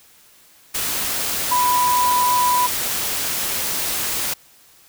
sine tone in noise, 989 Hz, B5, 2 cents sharp, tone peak -15 dBFS, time 1.51-2.67 s, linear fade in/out 10 ms, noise white, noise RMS -23 dBFS, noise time 0.74-4.34 s, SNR +5 dB, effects white hiss -51 dBFS RMS until 4.88 s

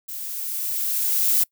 violet noise with level ramp, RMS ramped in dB -33 to -18 dBFS, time 0.08-1.44 s, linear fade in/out 10 ms, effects noise-tail reverb RT60 0.1 s tail -25 dB re dry

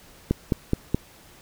click train, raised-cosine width 3 ms, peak -7 dBFS, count 4, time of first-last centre 0.31-0.946 s, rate 4.72 Hz, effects pink hiss -51 dBFS RMS until 1.41 s

